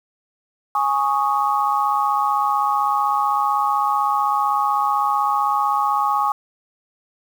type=chord; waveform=sine; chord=Ab suspended fourth; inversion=none; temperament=equal; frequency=830.6 / 1108.7 / 1244.5 Hz; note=Ab5 / Db6 / Eb6; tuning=0 / 0 / 0 cents; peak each=-20 / -20 / -23 dBFS; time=0.75-6.32 s; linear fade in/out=2 ms; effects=7-bit